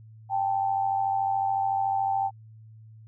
sine tone pair together, 784 / 877.8 Hz, G5 / A5, 0 / -4 cents, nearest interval major second, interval 196 cents, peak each -24 / -30 dBFS, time 0.29-2.31 s, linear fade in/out 50 ms, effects added 110 Hz sine -46 dBFS peak until 3.07 s

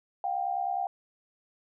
sine tone pair together, 714.3 / 784 Hz, F5 / G5, +39 / 0 cents, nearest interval major second, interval 161 cents, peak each -31 / -30 dBFS, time 0.24-0.87 s, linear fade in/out 2 ms, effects none

